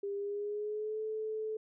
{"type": "tone with pitch glide", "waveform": "sine", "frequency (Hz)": [401.1, 434.9], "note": ["G4", "A4"], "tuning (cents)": [40, -20], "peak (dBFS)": -34, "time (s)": [0.03, 1.57], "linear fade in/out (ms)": 5, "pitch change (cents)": 140, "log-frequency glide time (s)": [0.15, 1.01], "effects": []}